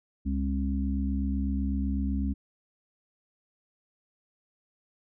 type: harmonic tone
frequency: 68 Hz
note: C#2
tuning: 33 cents flat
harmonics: 1 / 3 / 4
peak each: -28 / -31 / -33 dBFS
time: 0.25-2.34 s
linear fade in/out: 20 ms
effects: none